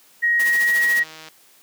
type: tone with pitch glide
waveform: sine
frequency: 1887 to 1899 Hz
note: A#6 to A#6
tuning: +21 to +32 cents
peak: -15 dBFS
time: 0.22-1.04 s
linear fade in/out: 20 ms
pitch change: +11 cents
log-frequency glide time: 0.43-0.7 s
type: noise with tremolo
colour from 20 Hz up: white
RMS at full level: -29 dBFS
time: 0.39-1 s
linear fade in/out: 10 ms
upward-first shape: sine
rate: 14 Hz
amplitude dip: 60%
type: click train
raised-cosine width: 0.2 ms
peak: -22 dBFS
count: 84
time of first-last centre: 0.76-1.285 s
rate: 158 Hz
effects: white hiss -53 dBFS RMS until 1.62 s + high-pass 150 Hz 12 dB/octave